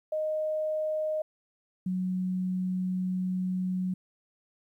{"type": "tone pair in turn", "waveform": "sine", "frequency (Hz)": [620, 184.33], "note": ["D#5", "F#3"], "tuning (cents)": [-6, -6], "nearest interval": "octave + major sixth", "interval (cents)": 2100, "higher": "first", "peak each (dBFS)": -27, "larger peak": "neither", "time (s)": [[0.12, 1.22], [1.86, 3.94]], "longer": "second", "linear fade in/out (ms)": 5, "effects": ["11-bit"]}